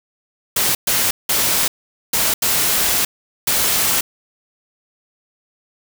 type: noise bursts at uneven times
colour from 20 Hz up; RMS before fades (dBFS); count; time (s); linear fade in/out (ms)
white; -17; 6; 0.56-0.75 / 0.87-1.11 / 1.29-1.68 / 2.13-2.34 / 2.42-3.05 / 3.47-4.01; 5
effects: none